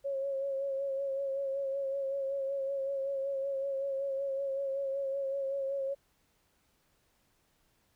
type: tone with vibrato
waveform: sine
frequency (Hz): 547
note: C#5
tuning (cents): -23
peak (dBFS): -31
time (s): 0.04-5.95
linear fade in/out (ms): 20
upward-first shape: sine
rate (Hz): 5.3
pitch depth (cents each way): 33
effects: pink hiss -72 dBFS RMS until 7.95 s